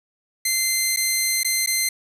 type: tone with dropouts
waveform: 10% pulse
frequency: 2075 Hz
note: C7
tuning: 15 cents flat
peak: -10 dBFS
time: 0.45-1.89 s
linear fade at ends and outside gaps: 5 ms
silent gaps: 0.963-0.97 / 1.433-1.446 / 1.662-1.672 s
effects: resampled to 32000 Hz + 8-bit